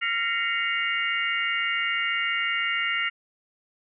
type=tone cluster; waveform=sine; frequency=1383 / 1858 / 2052 / 2212 / 2810 Hz; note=F6 / A#6 / C7 / C#7 / F7; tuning=-17 / -6 / -34 / -4 / +10 cents; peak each=-30 dBFS; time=0.01-3.1 s; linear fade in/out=20 ms; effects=none